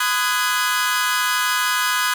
sawtooth chord, G# minor seventh, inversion first, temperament equal with one note detuned, 1010.9 / 1244.5 / 1480 / 1661.2 Hz, B5 / D#6 / F#6 / G#6, +40 / 0 / 0 / 0 cents, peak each -20 dBFS, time 0-2.14 s, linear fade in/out 5 ms, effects none

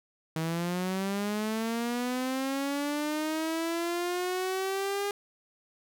sawtooth linear sweep, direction up, 158.5 to 407.1 Hz, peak -25 dBFS, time 0.36-5.11 s, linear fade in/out 2 ms, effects none

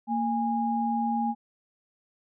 sine tone pair together, 230.7 / 822 Hz, A#3 / G#5, -18 / -18 cents, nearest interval octave + minor seventh, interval 2200 cents, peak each -27 dBFS, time 0.07-1.35 s, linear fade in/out 50 ms, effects none

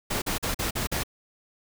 pink noise bursts, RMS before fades -28 dBFS, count 6, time 0.1-1.035 s, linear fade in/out 10 ms, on 120 ms, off 43 ms, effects none

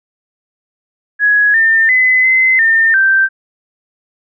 sine tone with pitch steps, 1673 / 1803 / 2023 / 2052 / 1809 / 1564 Hz, G#6 / A6 / B6 / C7 / A6 / G6, +12 / +42 / +41 / -34 / +48 / -4 cents, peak -7 dBFS, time 1.19-3.29 s, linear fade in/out 50 ms, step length 350 ms, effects none

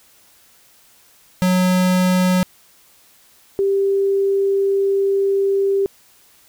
square / sine tone pair in turn, 183.2 / 393.6 Hz, F#3 / G4, -17 / +7 cents, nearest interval octave + minor second, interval 1324 cents, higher second, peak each -14 dBFS, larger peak neither, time 1.42-2.43 / 3.59-5.86 s, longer second, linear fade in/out 0 ms, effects white hiss -52 dBFS RMS until 6.48 s

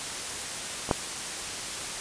clicks, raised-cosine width 1 ms, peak -19 / -7 dBFS, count 2, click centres 0.891 / 0.912 s, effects white hiss -34 dBFS RMS until 2 s + resampled to 22050 Hz

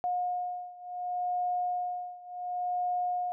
sine beating tone pair, 718 / 718.69 Hz, F5 / F5, +48 / +49 cents, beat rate 0.69 Hz, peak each -32 / -34 dBFS, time 0.04-3.32 s, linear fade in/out 0 ms, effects none

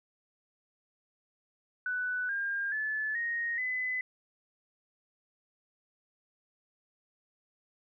sine tone with pitch steps, 1491 / 1607.3 / 1732.6 / 1867.7 / 2013 Hz, F#6 / G6 / A6 / A#6 / B6, +13 / +43 / -27 / +3 / +33 cents, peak -30 dBFS, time 1.86-4.01 s, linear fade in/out 2 ms, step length 430 ms, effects none

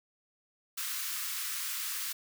white high-pass noise, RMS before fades -36 dBFS, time 0.77-2.13 s, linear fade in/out 10 ms, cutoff 1100 Hz, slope 48 dB/octave, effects none

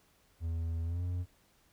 triangle tone with pitch glide, 82.6 to 89.04 Hz, E2 to F2, +4 to +34 cents, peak -30 dBFS, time 0.4-1.26 s, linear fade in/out 50 ms, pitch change +130 cents, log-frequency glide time 0.84-1.03 s, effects pink hiss -68 dBFS RMS until 1.72 s

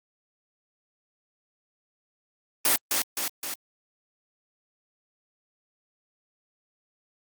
white noise with echo, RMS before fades -21 dBFS, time 2.65-2.76 s, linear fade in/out 2 ms, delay 260 ms, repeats 3, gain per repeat -4 dB, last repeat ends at 3.54 s, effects high-pass 200 Hz 12 dB/octave + Opus 32 kbps

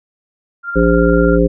sine tone with tremolo, 1393 Hz, F6, 5 cents flat, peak -18 dBFS, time 0.63-1.39 s, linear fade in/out 50 ms, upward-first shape triangle, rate 20 Hz, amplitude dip 45%
harmonic tone, 57.7 Hz, A#1, 17 cents flat, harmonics 1 / 3 / 5 / 7 / 9, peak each -15 / -15 / -15 / -15 / -15 dBFS, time 0.75-1.48 s, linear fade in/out 20 ms
effects none

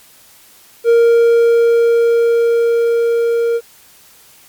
triangle tone with level ramp, 466.2 Hz, A#4, in tune, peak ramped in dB -4 to -10 dBFS, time 0.84-3.61 s, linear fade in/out 50 ms, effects white hiss -45 dBFS RMS until 4.48 s + MP3 96 kbps

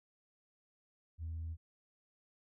sine tone, 81.5 Hz, E2, 19 cents flat, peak -37 dBFS, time 1.18-1.57 s, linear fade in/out 50 ms, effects tanh soft clip ceiling -36 dBFS

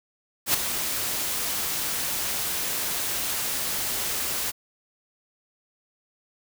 white noise with ADSR envelope, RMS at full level -19 dBFS, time 0.46-4.52 s, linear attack 82 ms, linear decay 5 ms, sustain -9 dB, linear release 25 ms, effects none

